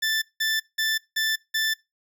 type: tone bursts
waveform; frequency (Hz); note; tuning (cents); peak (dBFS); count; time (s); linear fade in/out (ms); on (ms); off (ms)
20% pulse; 1764; A6; +4; -17; 5; 0.02-1.74; 10; 200; 180
effects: noise-tail reverb RT60 0.2 s tail -21 dB re dry